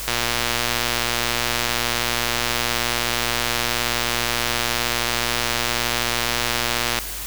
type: click train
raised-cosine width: 0.2 ms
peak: -3 dBFS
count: 823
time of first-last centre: 0.08-6.988 s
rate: 119 Hz
effects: added 50 Hz sine -35 dBFS peak until 7.26 s + white hiss -31 dBFS RMS until 7.26 s